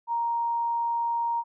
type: tone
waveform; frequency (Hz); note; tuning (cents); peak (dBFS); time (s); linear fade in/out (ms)
sine; 935; A#5; +5; -24; 0.07-1.44; 50
effects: none